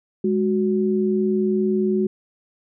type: tone pair together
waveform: sine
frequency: 207.5 / 370 Hz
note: G#3 / F#4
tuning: -1 / 0 cents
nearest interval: minor seventh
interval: 1001 cents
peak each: -20 dBFS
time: 0.24-2.07 s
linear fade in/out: 5 ms
effects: none